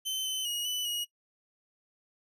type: tone with pitch steps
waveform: sawtooth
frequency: 3070 / 3048 / 2889 / 2984 / 2894 Hz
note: G7 / G7 / F#7 / F#7 / F#7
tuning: -37 / -49 / -42 / +14 / -39 cents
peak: -28 dBFS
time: 0.05-1.05 s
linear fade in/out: 20 ms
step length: 200 ms
effects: noise-tail reverb RT60 0.1 s tail -18 dB re dry